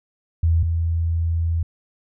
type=tone pair in turn; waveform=sine; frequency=82.5 / 83.12 Hz; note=E2 / E2; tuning=+2 / +15 cents; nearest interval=unison; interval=13 cents; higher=second; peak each=-14 / -18 dBFS; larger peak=first; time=0.43-0.63 / 0.63-1.63 s; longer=second; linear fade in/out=5 ms; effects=none